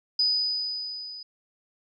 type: tone with level ramp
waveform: sine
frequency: 4978 Hz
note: D#8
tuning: in tune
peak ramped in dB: -19 to -38 dBFS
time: 0.19-1.23 s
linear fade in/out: 5 ms
effects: none